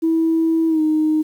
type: tone with pitch glide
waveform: sine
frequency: 325.6 to 310 Hz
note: E4 to D#4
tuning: -21 to -6 cents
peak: -13 dBFS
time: 0.02-1.23 s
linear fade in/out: 20 ms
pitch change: -85 cents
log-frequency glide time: 0.68-0.81 s
effects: tanh soft clip ceiling -9 dBFS + 8-bit